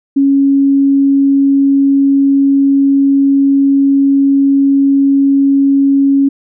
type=tone; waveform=sine; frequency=276.3 Hz; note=C#4; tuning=6 cents flat; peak=-6 dBFS; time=0.16-6.29 s; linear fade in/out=10 ms; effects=none